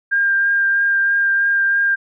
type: tone with vibrato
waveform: sine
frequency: 1600 Hz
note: G6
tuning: 35 cents sharp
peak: -13 dBFS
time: 0.11-1.96 s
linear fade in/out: 20 ms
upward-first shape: triangle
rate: 3.1 Hz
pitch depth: 14 cents each way
effects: none